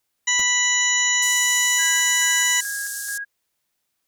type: harmonic tone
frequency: 986 Hz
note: B5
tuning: 3 cents flat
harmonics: 1 / 2 / 3 / 4 / 6 / 7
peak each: -32 / -21 / -26 / -29 / -26 / -21 dBFS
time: 0.27-2.61 s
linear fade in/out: 10 ms
type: noise with exponential decay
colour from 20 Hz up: pink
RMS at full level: -30 dBFS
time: 0.39-0.47 s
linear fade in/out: 1 ms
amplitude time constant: 17 ms
type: band-pass noise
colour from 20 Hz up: white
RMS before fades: -31 dBFS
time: 1.22-3.18 s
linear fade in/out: 5 ms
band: 5800 to 11000 Hz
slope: 24 dB/octave
type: tone with tremolo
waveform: sine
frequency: 1643 Hz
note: G#6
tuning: 19 cents flat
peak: -27 dBFS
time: 1.78-3.25 s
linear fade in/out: 20 ms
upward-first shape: square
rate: 2.3 Hz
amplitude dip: 50%
effects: white hiss -75 dBFS RMS until 4.07 s